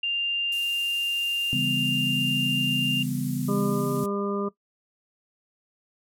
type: tone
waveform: sine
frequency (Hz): 2794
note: F7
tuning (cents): 0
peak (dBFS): -23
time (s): 0.03-3.03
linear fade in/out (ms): 5
type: noise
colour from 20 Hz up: violet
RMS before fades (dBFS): -36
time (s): 0.52-4.06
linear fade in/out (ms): 2
type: chord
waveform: sine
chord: C# half-diminished seventh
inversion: none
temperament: just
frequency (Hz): 138.59 / 166.31 / 199.57 / 249.5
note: C#3 / E3 / G3 / B3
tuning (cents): 0 / +16 / +31 / +18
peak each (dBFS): -29 / -33 / -33 / -29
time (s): 1.53-4.04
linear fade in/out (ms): 0
type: harmonic tone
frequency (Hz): 201.1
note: G3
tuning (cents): +44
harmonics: 1 / 2 / 3 / 5 / 6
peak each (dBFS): -29 / -29 / -37 / -41 / -34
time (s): 3.48-4.49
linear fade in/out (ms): 10
effects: noise-tail reverb RT60 0.1 s tail -17 dB re dry + low-pass 12000 Hz 12 dB/octave